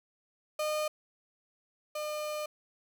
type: tone pair in turn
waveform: 35% pulse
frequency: 610 / 604.4 Hz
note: D#5 / D5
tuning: -34 / +50 cents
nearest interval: unison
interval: 16 cents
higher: first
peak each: -28 / -32 dBFS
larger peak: first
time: 0.59-0.88 / 1.95-2.46 s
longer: second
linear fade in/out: 5 ms
effects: none